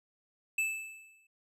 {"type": "tone with exponential decay", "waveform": "square", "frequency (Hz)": 2629, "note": "E7", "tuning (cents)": -5, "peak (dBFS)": -27, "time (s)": [0.58, 1.27], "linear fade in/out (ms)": 5, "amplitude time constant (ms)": 150, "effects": ["low-pass 12000 Hz 12 dB/octave"]}